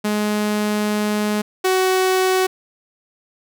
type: tone pair in turn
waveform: sawtooth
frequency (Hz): 210 / 374.2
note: G#3 / F#4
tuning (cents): +19 / +20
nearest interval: minor seventh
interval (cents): 1001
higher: second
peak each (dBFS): -14 / -11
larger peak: second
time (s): 0.04-1.42 / 1.64-2.47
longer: first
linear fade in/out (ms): 10
effects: none